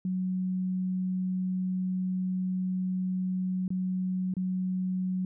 sine tone with dropouts, 185 Hz, F#3, in tune, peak -27 dBFS, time 0.05-5.25 s, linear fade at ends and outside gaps 2 ms, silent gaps 3.68-3.704 / 4.339-4.367 s, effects none

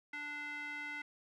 square tone with band-pass filter, 293.7 Hz, D4, in tune, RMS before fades -43 dBFS, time 0.13-1.02 s, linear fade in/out 5 ms, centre 1900 Hz, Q 5.8, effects none

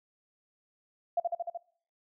sine tone with echo, 688 Hz, F5, 26 cents flat, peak -24 dBFS, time 1.17-1.2 s, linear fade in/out 5 ms, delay 75 ms, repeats 5, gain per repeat -2 dB, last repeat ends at 1.575 s, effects noise-tail reverb RT60 0.6 s tail -23 dB re dry

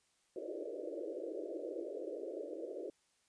pink band-pass noise, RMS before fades -43 dBFS, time 0.36-2.9 s, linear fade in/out 2 ms, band 310 to 610 Hz, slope 96 dB/octave, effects white hiss -75 dBFS RMS until 3.28 s + resampled to 22050 Hz

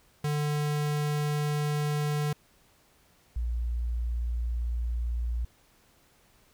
square / sine tone pair in turn, 148.4 / 58.89 Hz, D3 / A#1, +18 / +18 cents, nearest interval octave + major third, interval 1600 cents, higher first, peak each -27 dBFS, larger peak neither, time 0.24-2.33 / 3.36-5.45 s, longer neither, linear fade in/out 5 ms, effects pink hiss -63 dBFS RMS until 6.53 s

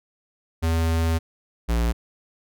square tone pair in turn, 82 / 57.98 Hz, E2 / A#1, -9 / -9 cents, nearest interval tritone, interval 600 cents, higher first, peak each -20 dBFS, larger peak neither, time 0.62-1.19 / 1.68-1.93 s, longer first, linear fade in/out 20 ms, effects none

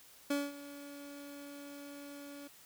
30% pulse tone with ADSR envelope, 284.9 Hz, C#4, 48 cents sharp, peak -27 dBFS, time 0.3-2.48 s, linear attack 7 ms, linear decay 210 ms, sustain -17 dB, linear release 10 ms, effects white hiss -59 dBFS RMS until 2.65 s

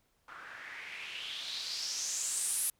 blue noise with low-pass filter sweep, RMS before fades -38 dBFS, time 0.28-2.7 s, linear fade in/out 2 ms, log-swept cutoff 1300 to 11000 Hz, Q 4.2, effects pink hiss -74 dBFS RMS until 2.79 s

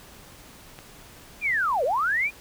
click, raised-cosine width 0.3 ms, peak -25 dBFS, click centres 0.789 s
sine linear two-way sweep, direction down then up, 2489 to 466.2 to 2489 Hz, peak -21 dBFS, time 1.41-2.31 s, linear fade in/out 50 ms, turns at 1.84 s
effects pink hiss -48 dBFS RMS until 2.4 s

